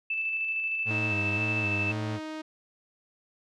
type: tone with tremolo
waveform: sine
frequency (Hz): 2637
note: E7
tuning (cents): 0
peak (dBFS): -26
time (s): 0.1-1.92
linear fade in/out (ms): 5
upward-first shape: square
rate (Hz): 13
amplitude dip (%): 25
type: tone with vibrato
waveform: 35% pulse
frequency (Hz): 105.4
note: G#2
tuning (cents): +26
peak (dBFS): -29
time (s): 0.85-2.2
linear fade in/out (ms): 50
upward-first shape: square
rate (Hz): 1.9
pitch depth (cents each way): 65
type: tone with pitch glide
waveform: sawtooth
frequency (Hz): 314.3 to 312.1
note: D#4 to D#4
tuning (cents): +18 to +5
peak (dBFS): -31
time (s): 0.9-2.42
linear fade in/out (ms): 10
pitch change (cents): -13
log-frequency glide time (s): 1.53-1.69
effects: low-pass 5000 Hz 12 dB/octave